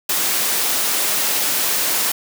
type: high-pass noise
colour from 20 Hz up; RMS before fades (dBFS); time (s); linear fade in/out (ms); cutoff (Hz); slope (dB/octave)
white; -19; 0.09-2.12; 5; 220; 12
effects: none